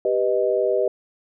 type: chord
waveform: sine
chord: G augmented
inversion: none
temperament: equal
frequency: 392 / 493.9 / 622.3 Hz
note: G4 / B4 / D#5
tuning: 0 / 0 / 0 cents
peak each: -22 dBFS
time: 0.05-0.88 s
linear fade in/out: 2 ms
effects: none